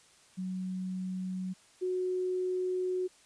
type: tone pair in turn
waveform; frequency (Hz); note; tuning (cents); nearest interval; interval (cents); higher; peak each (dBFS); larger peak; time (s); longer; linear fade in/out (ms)
sine; 185.6 / 367.3; F#3 / F#4; +6 / -13; octave; 1181; second; -33 / -29; second; 0.37-1.54 / 1.81-3.08; second; 20
effects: white hiss -61 dBFS RMS until 3.25 s + resampled to 22050 Hz